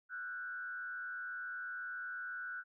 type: tone with frequency modulation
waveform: sine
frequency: 1480 Hz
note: F#6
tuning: in tune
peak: -40 dBFS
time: 0.09-2.64 s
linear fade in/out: 50 ms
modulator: 106 Hz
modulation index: 0.77
effects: none